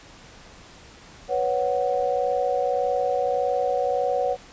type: chord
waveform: sine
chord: B suspended second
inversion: none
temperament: just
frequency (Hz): 493.9 / 555.6 / 740.8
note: B4 / C#5 / F#5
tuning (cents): 0 / +4 / +2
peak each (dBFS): -25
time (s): 1.28-4.37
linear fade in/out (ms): 50
effects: pink hiss -47 dBFS RMS until 4.52 s + resampled to 16000 Hz